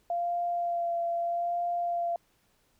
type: tone with vibrato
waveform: sine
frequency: 690 Hz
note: F5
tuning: 21 cents flat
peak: -27 dBFS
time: 0.1-2.16 s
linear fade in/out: 2 ms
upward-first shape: sine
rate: 0.79 Hz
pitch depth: 17 cents each way
effects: pink hiss -69 dBFS RMS until 2.79 s